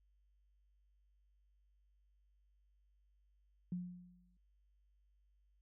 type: tone with exponential decay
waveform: sine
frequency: 178.4 Hz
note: F3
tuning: 37 cents sharp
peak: -36 dBFS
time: 3.72-4.37 s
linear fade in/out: 2 ms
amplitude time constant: 140 ms
effects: added 50 Hz sine -70 dBFS peak until 5.61 s